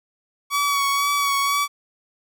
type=tone with vibrato; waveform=sawtooth; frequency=1130 Hz; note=C#6; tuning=33 cents sharp; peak=-15 dBFS; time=0.5-1.68 s; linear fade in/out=50 ms; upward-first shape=sine; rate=2 Hz; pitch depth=25 cents each way; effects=none